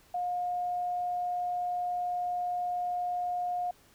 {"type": "tone", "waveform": "sine", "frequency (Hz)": 714, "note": "F5", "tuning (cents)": 38, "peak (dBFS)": -29, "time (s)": [0.14, 3.71], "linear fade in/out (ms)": 5, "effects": ["pink hiss -61 dBFS RMS until 3.94 s"]}